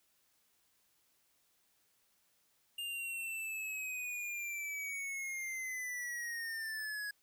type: linear sweep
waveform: square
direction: down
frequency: 2819 to 1661.2 Hz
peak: -39 dBFS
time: 2.78-7.11 s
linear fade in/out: 5 ms
effects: white hiss -74 dBFS RMS until 7.22 s